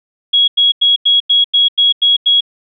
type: tone bursts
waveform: sine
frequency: 3322 Hz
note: G#7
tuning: in tune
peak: -7 dBFS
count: 9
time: 0.33-2.408 s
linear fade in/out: 10 ms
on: 150 ms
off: 91 ms
effects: none